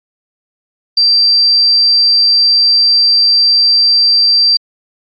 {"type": "tone", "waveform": "sine", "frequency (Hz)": 4699, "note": "D8", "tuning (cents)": 0, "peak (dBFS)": -6, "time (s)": [0.97, 4.57], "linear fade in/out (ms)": 5, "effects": ["AAC 48 kbps"]}